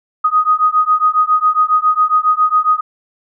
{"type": "beating tone pair", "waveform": "sine", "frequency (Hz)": [1244.5, 1251.8], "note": ["D#6", "D#6"], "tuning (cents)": [0, 10], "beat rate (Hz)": 7.3, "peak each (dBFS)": -13, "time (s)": [0.24, 2.81], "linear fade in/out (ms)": 10, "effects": []}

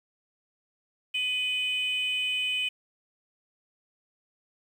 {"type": "tone pair together", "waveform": "sine", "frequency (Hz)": [2500, 3010], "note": ["D#7", "F#7"], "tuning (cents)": [8, 29], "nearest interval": "minor third", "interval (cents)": 321, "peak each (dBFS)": -27, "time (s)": [1.14, 2.69], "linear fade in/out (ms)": 10, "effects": ["tanh soft clip ceiling -22 dBFS", "9-bit"]}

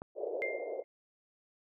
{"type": "click", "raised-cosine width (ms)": 1, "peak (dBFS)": -28, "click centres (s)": 0.019}
{"type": "band-pass noise", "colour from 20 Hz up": "white", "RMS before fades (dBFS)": -38, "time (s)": [0.15, 0.84], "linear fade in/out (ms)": 50, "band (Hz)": [400, 610], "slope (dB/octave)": 48}
{"type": "tone with exponential decay", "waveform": "sine", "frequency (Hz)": 2104, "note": "C7", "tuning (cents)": 9, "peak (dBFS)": -31, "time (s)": [0.42, 0.84], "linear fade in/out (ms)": 0, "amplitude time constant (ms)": 90}
{"effects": []}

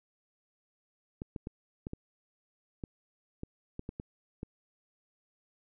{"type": "clicks", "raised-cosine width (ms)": 3, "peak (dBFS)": -25, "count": 11, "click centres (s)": [1.219, 1.362, 1.471, 1.869, 1.934, 2.838, 3.434, 3.794, 3.891, 3.999, 4.431], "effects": []}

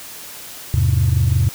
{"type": "chord", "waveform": "sine", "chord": "E augmented", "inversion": "none", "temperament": "just", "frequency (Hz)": [82.41, 103.01, 128.76], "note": ["E2", "G#2", "B#2"], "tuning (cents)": [0, -14, -27], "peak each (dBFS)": -16, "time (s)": [0.74, 1.49], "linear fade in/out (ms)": 0, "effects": ["tanh soft clip ceiling -7 dBFS", "white hiss -35 dBFS RMS until 1.54 s"]}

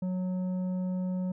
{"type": "tone with tanh clipping", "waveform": "triangle", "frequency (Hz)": 183.6, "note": "F#3", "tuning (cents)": -13, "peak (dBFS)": -30, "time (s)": [0.02, 1.32], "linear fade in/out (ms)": 5, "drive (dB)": 12, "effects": []}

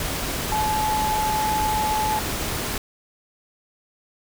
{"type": "tone in noise", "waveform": "sine", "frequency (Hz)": 859, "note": "A5", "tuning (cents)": -42, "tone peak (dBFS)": -21, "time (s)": [0.52, 2.19], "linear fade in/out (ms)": 2, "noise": "pink", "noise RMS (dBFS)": -27, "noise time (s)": [0, 2.78], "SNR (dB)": 3, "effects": []}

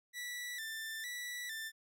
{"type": "tone with vibrato", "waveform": "sawtooth", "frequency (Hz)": 1864.7, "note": "A#6", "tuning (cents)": 0, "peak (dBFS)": -37, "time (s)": [0.13, 1.72], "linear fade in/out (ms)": 50, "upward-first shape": "square", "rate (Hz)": 1.1, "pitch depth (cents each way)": 82, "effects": []}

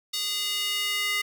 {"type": "tone with high-pass filter sweep", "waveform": "square", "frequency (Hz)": 410.3, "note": "G#4", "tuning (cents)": -21, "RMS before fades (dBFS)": -28, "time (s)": [0.13, 1.22], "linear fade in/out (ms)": 10, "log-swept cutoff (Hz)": [3900, 2100], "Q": 2.4, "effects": []}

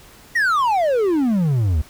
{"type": "exponential sweep", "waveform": "triangle", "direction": "down", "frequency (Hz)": [1949, 70.6], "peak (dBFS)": -13, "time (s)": [0.35, 1.82], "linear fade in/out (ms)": 10, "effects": ["pink hiss -46 dBFS RMS until 1.89 s"]}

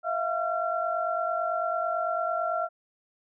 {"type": "tone cluster", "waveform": "sine", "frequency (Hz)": [650, 699, 1365], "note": ["E5", "F5", "F6"], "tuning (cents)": [-24, 1, -40], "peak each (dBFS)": -30, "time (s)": [0.03, 2.69], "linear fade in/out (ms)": 50, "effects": []}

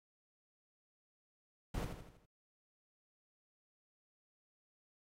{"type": "noise with echo", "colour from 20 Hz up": "brown", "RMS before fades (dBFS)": -39, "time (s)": [1.74, 1.85], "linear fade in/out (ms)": 5, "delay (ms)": 81, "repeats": 5, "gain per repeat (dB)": -6, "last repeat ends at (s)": 2.255, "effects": ["AAC 48 kbps"]}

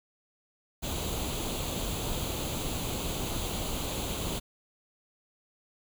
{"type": "noise with comb filter", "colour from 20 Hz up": "pink", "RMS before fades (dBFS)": -33, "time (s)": [0.82, 4.4], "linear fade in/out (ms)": 20, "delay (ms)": 0.28, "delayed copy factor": 0.65, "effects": []}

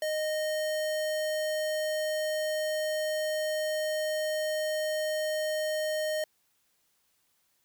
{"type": "tone", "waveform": "square", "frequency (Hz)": 618, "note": "D#5", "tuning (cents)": -12, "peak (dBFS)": -29, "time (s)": [0.02, 6.24], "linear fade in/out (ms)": 2, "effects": ["white hiss -72 dBFS RMS until 7.64 s"]}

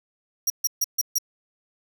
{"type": "tone bursts", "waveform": "sawtooth", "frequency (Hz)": 5690, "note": "F8", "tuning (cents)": 31, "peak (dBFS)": -17, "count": 5, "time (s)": [0.47, 1.185], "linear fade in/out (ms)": 5, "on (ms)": 31, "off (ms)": 140, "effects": []}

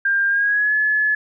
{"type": "tone with pitch glide", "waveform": "sine", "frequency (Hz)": [1598, 1712.7], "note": ["G6", "A6"], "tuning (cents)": [33, -47], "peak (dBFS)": -15, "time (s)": [0.05, 1.15], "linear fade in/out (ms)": 5, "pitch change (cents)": 120, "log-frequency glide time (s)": [0.28, 0.74], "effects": []}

